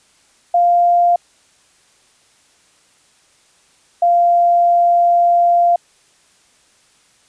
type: tone pair in turn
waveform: sine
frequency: 698 / 694.3 Hz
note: F5 / F5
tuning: -1 / -10 cents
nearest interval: unison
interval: 9 cents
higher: first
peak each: -9 dBFS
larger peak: neither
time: 0.54-1.16 / 4.02-5.76 s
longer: second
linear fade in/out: 5 ms
effects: white hiss -54 dBFS RMS until 7.28 s + resampled to 22050 Hz